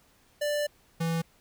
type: tone pair in turn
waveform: square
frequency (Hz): 589 / 165.28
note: D5 / E3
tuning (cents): +5 / +5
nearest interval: octave + minor seventh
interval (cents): 2200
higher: first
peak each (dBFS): -27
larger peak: neither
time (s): 0.41-0.67 / 1-1.22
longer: first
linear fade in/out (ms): 10
effects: pink hiss -63 dBFS RMS until 1.4 s